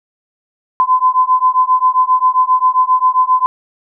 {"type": "beating tone pair", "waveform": "sine", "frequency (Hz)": [1016, 1023.5], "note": ["B5", "C6"], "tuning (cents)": [49, -38], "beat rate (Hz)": 7.5, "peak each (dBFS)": -12, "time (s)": [0.8, 3.46], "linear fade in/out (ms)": 0, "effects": []}